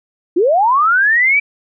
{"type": "linear sweep", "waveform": "sine", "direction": "up", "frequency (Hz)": [315, 2343], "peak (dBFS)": -9, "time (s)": [0.36, 1.4], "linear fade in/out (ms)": 10, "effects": []}